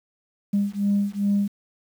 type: beating tone pair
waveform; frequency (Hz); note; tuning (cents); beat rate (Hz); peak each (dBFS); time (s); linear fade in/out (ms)
sine; 200.6 / 203.1; G3 / G#3; +40 / -38; 2.5; -22; 0.53-1.48; 10
effects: tanh soft clip ceiling -14 dBFS + 8-bit